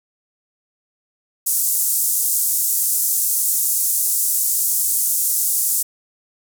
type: band-pass noise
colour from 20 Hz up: white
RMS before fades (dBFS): -19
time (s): 1.46-5.83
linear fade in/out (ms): 10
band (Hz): 7100 to 15000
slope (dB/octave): 24
effects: none